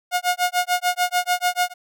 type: tone with tremolo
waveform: sawtooth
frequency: 718 Hz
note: F5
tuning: 48 cents sharp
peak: -12 dBFS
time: 0.11-1.74 s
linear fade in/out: 50 ms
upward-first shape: sine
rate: 6.8 Hz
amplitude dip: 100%
effects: none